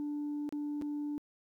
sine tone with dropouts, 293.7 Hz, D4, in tune, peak -32 dBFS, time 0-1.18 s, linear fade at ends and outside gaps 0 ms, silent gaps 0.491-0.525 / 0.814-0.821 s, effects tanh soft clip ceiling -32 dBFS + 12-bit

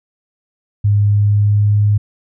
sine tone with pitch glide, 102.7 to 103.83 Hz, G#2 to G#2, -19 to 0 cents, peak -9 dBFS, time 0.84-1.98 s, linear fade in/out 10 ms, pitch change +19 cents, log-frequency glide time 0.97-1.77 s, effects none

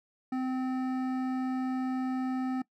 triangle tone with hard clipping, 258.2 Hz, C4, 23 cents flat, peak -31 dBFS, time 0.32-2.62 s, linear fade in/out 5 ms, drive 16 dB, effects noise-tail reverb RT60 0.1 s tail -21 dB re dry

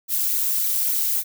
violet noise with flanger, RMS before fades -22 dBFS, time 0.08-1.24 s, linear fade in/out 50 ms, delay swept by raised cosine 0.47 to 3.97 ms, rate 3.5 Hz, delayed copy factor +0.85, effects none

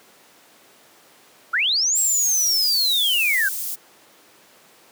sine linear two-way sweep, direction up then down, 1267 to 7690 to 1496 Hz, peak -17 dBFS, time 1.53-3.49 s, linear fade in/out 10 ms, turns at 1.99 s
white high-pass noise, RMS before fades -28 dBFS, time 1.95-3.76 s, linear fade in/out 20 ms, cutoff 7300 Hz, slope 12 dB/octave
effects pink hiss -51 dBFS RMS until 4.91 s + high-pass 300 Hz 12 dB/octave

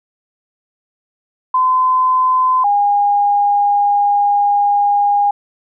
sine tone pair in turn, 1024 / 815.1 Hz, C6 / G#5, -38 / -33 cents, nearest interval major third, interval 395 cents, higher first, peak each -10 / -10 dBFS, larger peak neither, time 1.54-2.64 / 2.64-5.31 s, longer second, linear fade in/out 5 ms, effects none

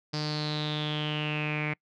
sawtooth tone with low-pass filter sweep, 151.2 Hz, D#3, 49 cents flat, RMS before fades -31 dBFS, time 0.13-1.74 s, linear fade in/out 10 ms, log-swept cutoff 4900 to 2200 Hz, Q 8.9, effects noise-tail reverb RT60 0.1 s tail -26 dB re dry

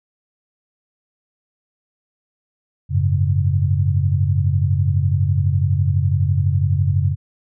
sine chord, F# suspended second, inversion none, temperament equal with one note detuned, 92.5 / 104.49 / 138.59 Hz, F#2 / G#2 / C#3, 0 / +11 / 0 cents, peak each -17 / -21 / -19 dBFS, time 2.89-7.16 s, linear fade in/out 50 ms, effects none

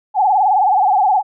sine tone with vibrato, 797 Hz, G5, 28 cents sharp, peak -10 dBFS, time 0.14-1.23 s, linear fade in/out 50 ms, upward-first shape sine, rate 19 Hz, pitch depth 140 cents each way, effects none

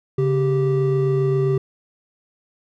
triangle tone pair together, 139.1 / 389.8 Hz, C#3 / G4, +6 / -10 cents, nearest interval octave + tritone, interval 1784 cents, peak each -17 dBFS, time 0.18-1.58 s, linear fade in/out 5 ms, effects none

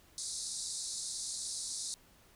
white band-pass noise, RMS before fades -40 dBFS, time 0.18-1.94 s, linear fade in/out 0 ms, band 3800 to 10000 Hz, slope 96 dB/octave, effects pink hiss -63 dBFS RMS until 2.35 s

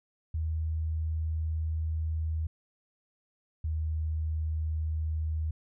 sine tone pair in turn, 79.5 / 78.63 Hz, D#2 / D#2, +38 / +19 cents, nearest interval unison, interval 19 cents, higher first, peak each -28 dBFS, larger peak neither, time 0.34-2.47 / 3.64-5.51 s, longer first, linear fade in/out 5 ms, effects none

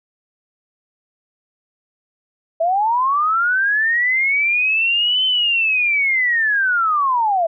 sine linear two-way sweep, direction up then down, 640 to 3075 to 640 Hz, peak -14 dBFS, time 2.6-7.47 s, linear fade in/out 10 ms, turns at 5.25 s, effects none

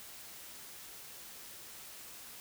silence, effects white hiss -50 dBFS RMS until 2.4 s

